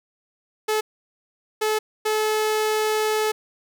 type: tone bursts at uneven times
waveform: sawtooth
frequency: 431.1 Hz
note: A4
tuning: 35 cents flat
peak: -16 dBFS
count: 3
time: 0.68-0.81 / 1.61-1.79 / 2.05-3.32 s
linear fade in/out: 10 ms
effects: none